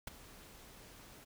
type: noise with ADSR envelope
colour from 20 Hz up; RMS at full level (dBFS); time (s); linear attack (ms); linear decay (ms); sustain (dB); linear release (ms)
pink; -40; 0.07-1.25; 5; 13; -16; 18
effects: none